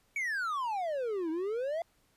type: exponential two-way sweep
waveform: triangle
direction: down then up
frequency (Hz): 2300 to 311.1 to 693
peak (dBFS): -29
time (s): 0.16-1.82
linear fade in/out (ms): 2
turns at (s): 1.3
effects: pink hiss -70 dBFS RMS until 2.16 s + resampled to 32000 Hz